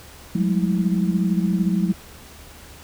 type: tone cluster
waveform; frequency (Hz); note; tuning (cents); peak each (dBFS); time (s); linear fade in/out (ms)
sine; 179.5 / 196.9 / 210.4 / 325; F3 / G3 / G#3 / E4; +48 / +8 / +23 / -24; -20 / -23 / -25 / -29; 0.35-1.93; 5
effects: added 74 Hz sine -47 dBFS peak until 2.83 s + pink hiss -44 dBFS RMS until 2.83 s